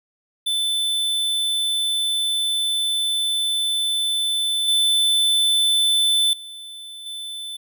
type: tone with level steps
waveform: square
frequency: 3520 Hz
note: A7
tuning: in tune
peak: -20 / -16 / -35 / -30 dBFS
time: 0.46-7.57 s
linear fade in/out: 10 ms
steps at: 4.68 / 6.33 / 7.06 s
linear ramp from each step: 2 ms
effects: none